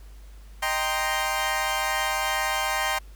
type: chord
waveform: 20% pulse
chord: C minor seventh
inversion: first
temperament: equal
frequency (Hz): 622.3 / 784 / 932.3 / 1046.5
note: Eb5 / G5 / Bb5 / C6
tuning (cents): 0 / 0 / 0 / 0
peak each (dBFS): -27 / -23 / -26 / -24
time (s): 0.62-2.99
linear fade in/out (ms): 10
effects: added 50 Hz sine -42 dBFS peak until 3.15 s + pink hiss -57 dBFS RMS until 3.15 s